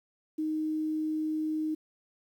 sine tone, 311.1 Hz, D#4, in tune, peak -28 dBFS, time 0.38-1.75 s, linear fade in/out 10 ms, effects 10-bit

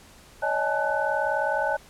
sine tone cluster, 562 / 621 / 837 / 877 / 1496 Hz, C#5 / D#5 / G#5 / A5 / F#6, +24 / -3 / +13 / -6 / +19 cents, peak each -29 dBFS, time 0.42-1.77 s, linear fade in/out 10 ms, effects pink hiss -51 dBFS RMS until 1.89 s + low-pass 12000 Hz 12 dB/octave

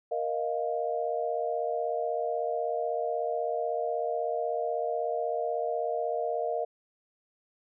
sine chord, Bb suspended fourth, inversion none, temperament equal with one note detuned, 468.6 / 622.3 / 698.5 Hz, Bb4 / Eb5 / F5, +9 / 0 / 0 cents, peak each -32 dBFS, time 0.11-6.65 s, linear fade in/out 10 ms, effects none

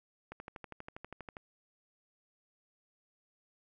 click train, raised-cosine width 0.5 ms, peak -29 dBFS, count 14, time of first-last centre 0.32-1.368 s, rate 12.4 Hz, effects none

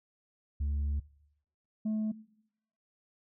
sine tone pair in turn, 72.1 / 216.1 Hz, D2 / A3, -31 / -31 cents, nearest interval octave + perfect fifth, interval 1900 cents, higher second, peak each -26 dBFS, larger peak neither, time 0.6-1 / 1.85-2.12 s, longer first, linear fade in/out 10 ms, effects noise-tail reverb RT60 0.8 s tail -22 dB re dry + tanh soft clip ceiling -28 dBFS

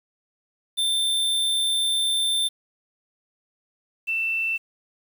square / sine tone pair in turn, 3566 / 2671 Hz, A7 / E7, +22 / +22 cents, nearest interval perfect fourth, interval 500 cents, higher first, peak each -21 / -22 dBFS, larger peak first, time 0.77-2.49 / 4.07-4.58 s, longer first, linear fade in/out 20 ms, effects 8-bit

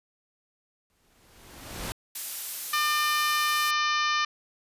pink noise with exponential growth, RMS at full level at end -32 dBFS, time 0.9-1.92 s, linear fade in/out 0 ms, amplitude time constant 220 ms
blue noise, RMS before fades -33 dBFS, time 2.15-3.71 s, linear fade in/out 5 ms
harmonic tone, 600 Hz, D5, 37 cents sharp, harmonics 2 / 3 / 4 / 5 / 6 / 7 / 8 / 9 / 10, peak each -26 / -30 / -32 / -34 / -36 / -37 / -38 / -39 / -40 dBFS, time 2.73-4.25 s, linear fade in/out 5 ms
effects resampled to 32000 Hz

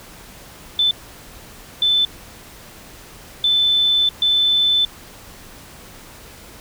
sine tone bursts at uneven times, 3520 Hz, A7, in tune, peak -13 dBFS, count 4, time 0.79-0.91 / 1.82-2.05 / 3.44-4.09 / 4.22-4.85 s, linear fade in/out 2 ms, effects pink hiss -41 dBFS RMS until 6.6 s

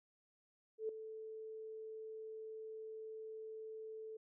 sine tone with ADSR envelope, 439.1 Hz, A4, 4 cents flat, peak -35 dBFS, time 0.78-4.17 s, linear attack 110 ms, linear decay 3 ms, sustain -11 dB, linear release 6 ms, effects none

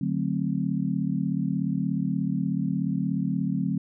sine chord, D dominant seventh, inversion none, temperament just, 146.83 / 183.54 / 220.2 / 264.3 Hz, D3 / F#3 / A3 / C4, 0 / -14 / +2 / +18 cents, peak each -30 / -27 / -31 / -30 dBFS, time 0.01-3.78 s, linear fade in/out 5 ms, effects none

